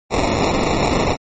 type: noise with sample-and-hold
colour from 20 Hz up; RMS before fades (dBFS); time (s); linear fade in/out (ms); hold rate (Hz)
white; -17; 0.1-1.17; 50; 1575
effects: MP3 32 kbps